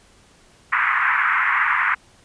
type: band-pass noise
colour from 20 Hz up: white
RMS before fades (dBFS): -19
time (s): 0.72-1.95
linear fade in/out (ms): 10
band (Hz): 1000 to 2100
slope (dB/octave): 48
effects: pink hiss -53 dBFS RMS until 2.24 s + resampled to 22050 Hz